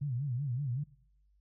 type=tone with vibrato; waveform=sine; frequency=131.8 Hz; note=C3; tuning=13 cents sharp; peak=-31 dBFS; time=0.01-0.84 s; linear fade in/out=10 ms; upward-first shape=sine; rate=5.3 Hz; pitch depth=190 cents each way; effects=noise-tail reverb RT60 0.7 s tail -22 dB re dry + added 50 Hz sine -65 dBFS peak until 1.4 s